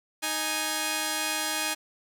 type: tone pair together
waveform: 5% pulse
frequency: 311.1 / 830.5 Hz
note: D#4 / G#5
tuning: 0 / 0 cents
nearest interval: octave + perfect fourth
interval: 1700 cents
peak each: -20 / -17 dBFS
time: 0.22-1.75 s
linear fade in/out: 20 ms
effects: none